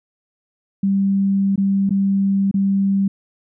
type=tone with dropouts; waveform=sine; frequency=196.2 Hz; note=G3; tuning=2 cents sharp; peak=-14 dBFS; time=0.83-3.08 s; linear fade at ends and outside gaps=5 ms; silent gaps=1.559-1.577 / 1.894-1.906 / 2.513-2.541 s; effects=none